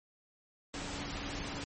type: tone in noise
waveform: sine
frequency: 284 Hz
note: C#4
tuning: 42 cents sharp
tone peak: -46 dBFS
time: 0.74-1.64 s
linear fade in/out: 0 ms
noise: pink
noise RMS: -40 dBFS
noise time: 0.74-1.64 s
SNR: -9 dB
effects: low-pass 12000 Hz 12 dB/octave + MP3 32 kbps